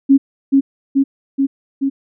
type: tone with echo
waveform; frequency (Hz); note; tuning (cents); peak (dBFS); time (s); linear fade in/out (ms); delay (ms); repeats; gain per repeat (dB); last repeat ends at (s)
sine; 273.5; C#4; -23; -5; 0.09-0.18; 20; 430; 4; -2; 1.9
effects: none

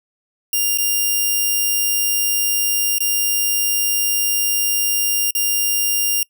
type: tone with dropouts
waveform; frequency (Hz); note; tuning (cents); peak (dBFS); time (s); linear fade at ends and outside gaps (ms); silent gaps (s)
5% pulse; 2800; F7; +4; -7; 0.53-6.23; 2; 0.775-0.784 / 2.984-3.004 / 5.308-5.35
effects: noise-tail reverb RT60 0.1 s tail -23 dB re dry

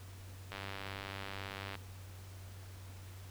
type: click train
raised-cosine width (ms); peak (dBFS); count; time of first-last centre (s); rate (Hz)
0.3; -26; 122; 0.52-1.753; 98.1
effects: added 94 Hz sine -48 dBFS peak until 3.3 s + pink hiss -57 dBFS RMS until 3.3 s

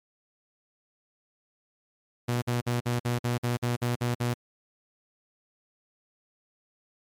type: tone bursts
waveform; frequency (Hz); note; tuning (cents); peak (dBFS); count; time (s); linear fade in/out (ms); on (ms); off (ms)
sawtooth; 121; B2; -35; -21; 11; 2.28-4.34; 10; 140; 52
effects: MP3 96 kbps

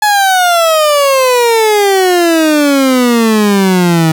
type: exponential sweep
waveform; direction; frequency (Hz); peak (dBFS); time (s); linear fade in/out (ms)
30% pulse; down; 853 to 157.6; -4; 0.02-4.12; 5
effects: none

